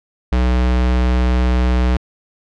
square tone, 62 Hz, B1, 7 cents sharp, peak -13 dBFS, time 0.32-1.97 s, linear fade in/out 5 ms, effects low-pass 4000 Hz 12 dB/octave

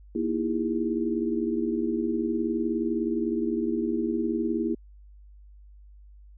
sine tone cluster, 236.9 / 313.6 / 333.1 / 405 Hz, A#3 / D#4 / E4 / G#4, +28 / +14 / +18 / -43 cents, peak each -29 / -32 / -28 / -32 dBFS, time 0.15-4.75 s, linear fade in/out 5 ms, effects added 50 Hz sine -47 dBFS peak until 6.37 s

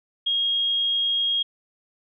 sine tone, 3264 Hz, G#7, 31 cents flat, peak -20 dBFS, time 0.26-1.43 s, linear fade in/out 10 ms, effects none

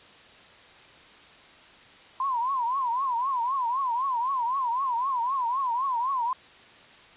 sine tone with vibrato, 1011 Hz, B5, 40 cents sharp, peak -24 dBFS, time 2.2-6.33 s, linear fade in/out 2 ms, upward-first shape triangle, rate 3.9 Hz, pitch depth 190 cents each way, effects white hiss -51 dBFS RMS until 7.16 s + resampled to 8000 Hz

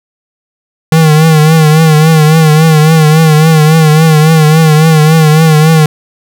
square tone with vibrato, 156.9 Hz, D#3, 15 cents sharp, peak -3 dBFS, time 0.92-5.86 s, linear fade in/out 2 ms, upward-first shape triangle, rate 3.6 Hz, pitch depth 71 cents each way, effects none

